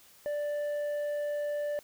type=tone with tanh clipping; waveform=sine; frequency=587.3 Hz; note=D5; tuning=in tune; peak=-31 dBFS; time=0.26-1.79 s; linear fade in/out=0 ms; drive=5 dB; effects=white hiss -58 dBFS RMS until 1.83 s